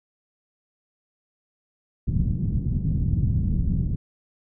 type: low-pass noise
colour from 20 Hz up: white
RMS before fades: -23 dBFS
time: 2.07-3.96 s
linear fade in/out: 10 ms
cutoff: 170 Hz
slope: 24 dB/octave
effects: none